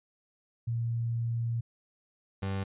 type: tone pair in turn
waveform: sine / 30% pulse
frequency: 116.54 / 97.17 Hz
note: A#2 / G2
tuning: 0 / -15 cents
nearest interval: minor third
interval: 315 cents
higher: first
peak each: -28 dBFS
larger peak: neither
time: 0.67-1.61 / 2.42-2.64 s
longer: first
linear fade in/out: 10 ms
effects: resampled to 8000 Hz